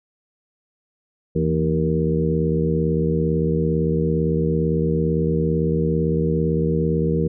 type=harmonic tone with a mistuned harmonic; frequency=77.78 Hz; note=D#2; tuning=in tune; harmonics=1 / 2 / 3 / 4 / 5 / 6; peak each=-27 / -20 / -28 / -28 / -26 / -24 dBFS; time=1.35-7.28 s; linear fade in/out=10 ms; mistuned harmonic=2; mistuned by=+94 cents; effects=none